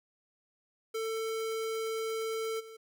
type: tone with level steps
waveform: square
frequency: 445.7 Hz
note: A4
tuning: 22 cents sharp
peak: -33 / -47 dBFS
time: 0.94-2.77 s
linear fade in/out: 10 ms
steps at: 2.59 s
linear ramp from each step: 20 ms
effects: none